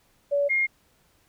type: tone pair in turn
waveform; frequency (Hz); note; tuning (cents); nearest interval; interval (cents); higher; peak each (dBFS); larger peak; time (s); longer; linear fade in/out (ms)
sine; 570 / 2133; C#5 / C7; +48 / +33; octave + major seventh; 2285; second; -20; neither; 0.31-0.49 / 0.49-0.67; neither; 20
effects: pink hiss -64 dBFS RMS until 1.28 s